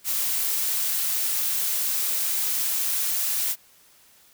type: noise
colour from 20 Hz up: blue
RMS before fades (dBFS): -25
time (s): 0.04-3.56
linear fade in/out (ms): 50
effects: white hiss -56 dBFS RMS until 4.33 s